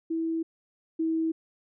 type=tone pair in turn; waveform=sine; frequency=326.6 / 323.4 Hz; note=E4 / E4; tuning=-16 / -33 cents; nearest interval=unison; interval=17 cents; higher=first; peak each=-26 / -24 dBFS; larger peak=second; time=0.1-0.43 / 0.99-1.32 s; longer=neither; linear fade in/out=10 ms; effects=none